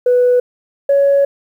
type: tone pair in turn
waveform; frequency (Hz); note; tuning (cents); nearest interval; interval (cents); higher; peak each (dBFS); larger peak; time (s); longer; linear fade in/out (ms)
sine; 493.9 / 559.2; B4 / C#5; 0 / +15; major second; 215; second; -7; neither; 0.06-0.4 / 0.89-1.25; second; 5
effects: tanh soft clip ceiling -5 dBFS + 8-bit